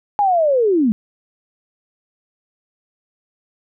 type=linear sweep; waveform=sine; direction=down; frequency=839 to 202 Hz; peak=-12 dBFS; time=0.19-0.92 s; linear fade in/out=0 ms; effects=none